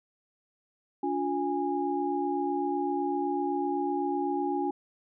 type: tone cluster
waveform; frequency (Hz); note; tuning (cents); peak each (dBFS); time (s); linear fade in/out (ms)
sine; 288.4 / 356.3 / 823; D4 / F4 / G#5; -31 / +35 / -16; -31 / -31 / -31; 1.03-4.71; 5
effects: none